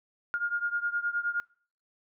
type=beating tone pair; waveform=sine; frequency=1414 / 1423.6 Hz; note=F6 / F6; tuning=+21 / +33 cents; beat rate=9.6 Hz; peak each=-30 / -32 dBFS; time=0.34-1.4 s; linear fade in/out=0 ms; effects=noise-tail reverb RT60 0.5 s tail -26 dB re dry